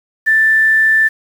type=tone with quantisation; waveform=sine; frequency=1767 Hz; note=A6; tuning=7 cents sharp; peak=-8 dBFS; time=0.26-1.09 s; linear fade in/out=20 ms; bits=6; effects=none